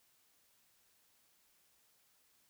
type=silence; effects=white hiss -72 dBFS RMS until 2.49 s